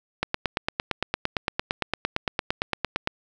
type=click train; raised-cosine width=0.3 ms; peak=-7 dBFS; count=26; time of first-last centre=0.23-3.074 s; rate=8.79 Hz; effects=none